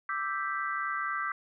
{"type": "chord", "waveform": "sine", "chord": "E minor seventh", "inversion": "third", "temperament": "equal", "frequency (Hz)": [1174.7, 1318.5, 1568, 1975.5], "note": ["D6", "E6", "G6", "B6"], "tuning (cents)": [0, 0, 0, 0], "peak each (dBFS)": [-34, -36, -35, -38], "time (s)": [0.09, 1.32], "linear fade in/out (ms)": 2, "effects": []}